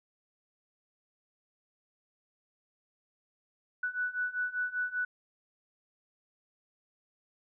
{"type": "beating tone pair", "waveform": "sine", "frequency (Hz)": [1481, 1486.1], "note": ["F#6", "F#6"], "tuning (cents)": [1, 7], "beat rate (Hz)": 5.1, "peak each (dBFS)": [-35, -33], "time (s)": [3.83, 5.05], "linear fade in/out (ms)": 5, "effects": []}